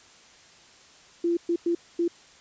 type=tone bursts at uneven times; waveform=sine; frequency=341.7 Hz; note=F4; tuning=38 cents flat; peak=-21 dBFS; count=4; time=1.24-1.37 / 1.49-1.56 / 1.66-1.75 / 1.99-2.08 s; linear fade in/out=5 ms; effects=white hiss -53 dBFS RMS until 2.4 s + resampled to 16000 Hz